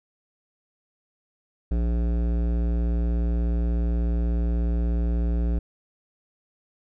sine tone with hard clipping, 58.27 Hz, A#1, in tune, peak -23 dBFS, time 1.71-5.59 s, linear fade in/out 5 ms, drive 15 dB, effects none

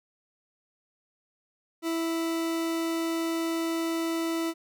40% pulse tone, 329.6 Hz, E4, in tune, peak -26 dBFS, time 1.82-4.54 s, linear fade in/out 50 ms, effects none

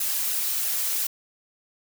blue noise with flanger, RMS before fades -26 dBFS, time 0-1.07 s, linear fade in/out 5 ms, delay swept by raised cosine 0.87 to 5.87 ms, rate 3 Hz, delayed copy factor -0.7, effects none

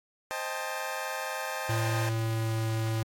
20% pulse chord, A half-diminished seventh, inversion first, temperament equal with one note detuned, 523.3 / 622.3 / 796.8 / 880 Hz, C5 / Eb5 / G5 / A5, 0 / 0 / +28 / 0 cents, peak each -33 dBFS, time 0.31-2.09 s, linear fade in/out 0 ms
square tone with pitch glide, 112.7 to 111.66 Hz, A2 to A2, +42 to +26 cents, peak -28 dBFS, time 1.69-3.03 s, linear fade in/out 5 ms, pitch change -16 cents, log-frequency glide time 2.1-2.7 s
effects AAC 64 kbps

